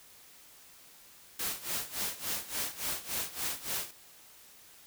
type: noise with tremolo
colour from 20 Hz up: white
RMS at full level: -33 dBFS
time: 1.39-3.91 s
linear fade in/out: 5 ms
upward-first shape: sine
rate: 3.5 Hz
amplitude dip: 85%
effects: white hiss -56 dBFS RMS until 4.86 s